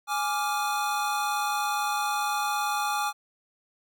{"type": "chord", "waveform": "square", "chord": "D diminished", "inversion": "second", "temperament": "equal", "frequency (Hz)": [830.6, 1174.7, 1396.9], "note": ["Ab5", "D6", "F6"], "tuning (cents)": [0, 0, 0], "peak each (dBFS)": [-29, -31, -34], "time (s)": [0.07, 3.13], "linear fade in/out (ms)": 50, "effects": []}